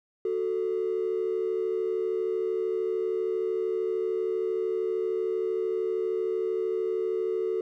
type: ring-modulated tone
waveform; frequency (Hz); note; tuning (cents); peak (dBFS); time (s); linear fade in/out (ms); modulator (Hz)
triangle; 406.1; G#4; -39; -19; 0.25-7.61; 2; 36.5
effects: tanh soft clip ceiling -21 dBFS